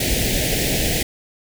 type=band-stop noise; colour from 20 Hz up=pink; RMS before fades=-20 dBFS; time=0-1.03 s; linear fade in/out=5 ms; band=720 to 1800 Hz; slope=48 dB/octave; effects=none